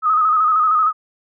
sine tone with vibrato, 1261 Hz, D#6, 23 cents sharp, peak -12 dBFS, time 0.02-0.93 s, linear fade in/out 50 ms, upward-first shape square, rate 13 Hz, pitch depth 41 cents each way, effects none

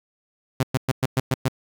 sawtooth tone bursts, 130.81 Hz, C3, in tune, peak -14 dBFS, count 7, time 0.6-1.484 s, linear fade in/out 5 ms, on 32 ms, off 110 ms, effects 9-bit

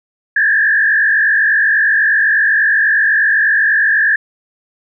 sine tone with frequency modulation, 1700 Hz, G#6, 40 cents sharp, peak -9 dBFS, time 0.36-4.16 s, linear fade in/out 5 ms, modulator 48.2 Hz, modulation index 1.8, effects none

